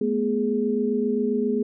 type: tone cluster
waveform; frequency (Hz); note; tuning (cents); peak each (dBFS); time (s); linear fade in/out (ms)
sine; 216.7 / 244.2 / 416.9; A3 / B3 / G#4; -26 / -19 / +7; -26 / -25 / -24; 0.01-1.63; 5
effects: none